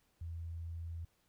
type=tone; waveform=sine; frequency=83.4 Hz; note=E2; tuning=21 cents sharp; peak=-40 dBFS; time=0.21-1.05 s; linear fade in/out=5 ms; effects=pink hiss -75 dBFS RMS until 1.28 s